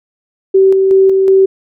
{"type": "tone with tremolo", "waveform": "sine", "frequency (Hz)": 384.5, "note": "G4", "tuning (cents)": -33, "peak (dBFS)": -4, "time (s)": [0.54, 1.46], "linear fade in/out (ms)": 10, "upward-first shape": "square", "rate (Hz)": 2.7, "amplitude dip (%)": 30, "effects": []}